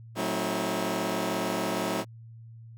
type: chord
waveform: 15% pulse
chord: F# diminished seventh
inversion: none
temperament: just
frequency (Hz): 185 / 222 / 266.4 / 319.7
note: F#3 / A3 / C4 / Eb4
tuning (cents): 0 / +16 / +31 / +47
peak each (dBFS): -26 / -28 / -29 / -26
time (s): 0.15-2.05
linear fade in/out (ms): 50
effects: added 114 Hz sine -44 dBFS peak until 2.77 s